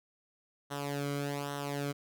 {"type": "tone with flanger", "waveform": "sawtooth", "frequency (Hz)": 142.5, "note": "C#3", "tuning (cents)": 48, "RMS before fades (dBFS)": -36, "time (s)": [0.7, 1.93], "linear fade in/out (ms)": 20, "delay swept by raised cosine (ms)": [0.42, 1.14], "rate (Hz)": 1.2, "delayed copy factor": -0.75, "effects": []}